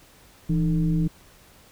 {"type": "tone with frequency modulation", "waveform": "sine", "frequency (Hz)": 164.81, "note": "E3", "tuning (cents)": 0, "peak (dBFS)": -19, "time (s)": [0.49, 1.08], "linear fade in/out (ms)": 10, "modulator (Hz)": 140, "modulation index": 0.74, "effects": ["pink hiss -53 dBFS RMS until 1.71 s"]}